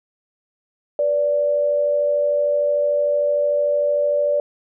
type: tone pair together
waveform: sine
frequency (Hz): 488.7 / 582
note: B4 / D5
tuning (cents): -18 / -16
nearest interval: minor third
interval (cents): 302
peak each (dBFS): -26 / -16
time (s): 0.99-4.4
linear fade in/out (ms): 2
effects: none